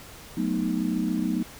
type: chord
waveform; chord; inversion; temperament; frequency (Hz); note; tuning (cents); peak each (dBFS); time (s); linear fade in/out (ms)
sine; B dominant seventh; second; equal; 185 / 220 / 246.9 / 311.1; F#3 / A3 / B3 / D#4; 0 / 0 / 0 / 0; -29; 0.37-1.43; 5
effects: pink hiss -45 dBFS RMS until 1.59 s